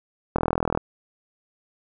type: click train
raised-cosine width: 1 ms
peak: -7 dBFS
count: 18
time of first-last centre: 0.36-0.775 s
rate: 41 Hz
effects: none